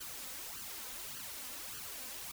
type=noise with flanger; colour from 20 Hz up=white; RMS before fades=-45 dBFS; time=0-2.32 s; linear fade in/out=10 ms; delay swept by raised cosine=0.66 to 3.96 ms; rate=1.7 Hz; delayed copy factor=+0.75; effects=none